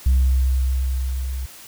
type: tone with level ramp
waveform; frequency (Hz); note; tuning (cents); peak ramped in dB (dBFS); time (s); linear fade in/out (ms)
sine; 64.9; C2; -13; -10 to -24; 0.06-1.46; 5
effects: tanh soft clip ceiling -11 dBFS + white hiss -42 dBFS RMS until 1.67 s